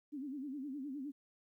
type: tone with vibrato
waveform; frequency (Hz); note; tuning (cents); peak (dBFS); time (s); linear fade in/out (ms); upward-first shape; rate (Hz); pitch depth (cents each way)
sine; 277.2; C#4; 0; -40; 0.12-1.12; 20; sine; 9.7; 140
effects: 13-bit